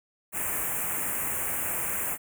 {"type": "band-stop noise", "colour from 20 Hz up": "white", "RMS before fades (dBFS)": -30, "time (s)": [0.32, 2.18], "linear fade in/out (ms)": 50, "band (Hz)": [2600, 7400], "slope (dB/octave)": 48, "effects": []}